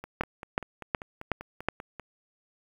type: two click trains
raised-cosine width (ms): 0.5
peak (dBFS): -10 / -24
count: 5 / 11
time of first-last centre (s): 0.21-1.686 / 0.04-1.997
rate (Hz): 2.71 / 5.11
effects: 8-bit